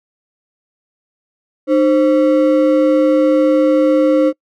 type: ring-modulated tone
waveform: triangle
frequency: 415.3 Hz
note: G#4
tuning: in tune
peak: -4 dBFS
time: 1.67-4.33 s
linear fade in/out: 50 ms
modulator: 111 Hz
effects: noise-tail reverb RT60 0.1 s tail -26 dB re dry